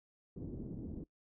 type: low-pass noise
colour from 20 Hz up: white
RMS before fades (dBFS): -44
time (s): 0.36-1.04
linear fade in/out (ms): 5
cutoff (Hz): 320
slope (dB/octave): 24
effects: noise-tail reverb RT60 0.1 s tail -20 dB re dry